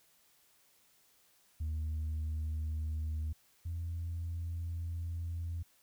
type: tone pair in turn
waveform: sine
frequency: 77.9 / 84.35 Hz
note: D#2 / E2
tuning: +3 / +40 cents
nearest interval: minor second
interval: 137 cents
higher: second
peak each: -31 / -34 dBFS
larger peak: first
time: 1.6-3.33 / 3.65-5.63 s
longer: second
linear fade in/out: 10 ms
effects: tanh soft clip ceiling -32 dBFS + white hiss -68 dBFS RMS until 5.82 s